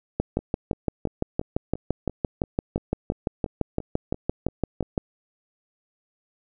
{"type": "two click trains", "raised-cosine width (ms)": 2, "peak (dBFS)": [-9, -23], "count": [29, 14], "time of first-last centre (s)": [[0.2, 4.978], [0.39, 4.827]], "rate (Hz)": [5.86, 2.93], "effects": []}